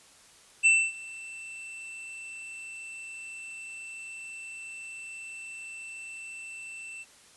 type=tone with ADSR envelope; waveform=square; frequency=2673 Hz; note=E7; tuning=23 cents sharp; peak=-17 dBFS; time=0.63-7.05 s; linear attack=28 ms; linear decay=260 ms; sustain=-23 dB; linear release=34 ms; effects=white hiss -56 dBFS RMS until 7.36 s + resampled to 24000 Hz